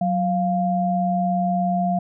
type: tone pair together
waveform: sine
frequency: 184.75 / 698.5 Hz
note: F#3 / F5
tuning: -2 / 0 cents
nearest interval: octave + major seventh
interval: 2302 cents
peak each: -21 dBFS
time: 0.01-1.99 s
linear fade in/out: 5 ms
effects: none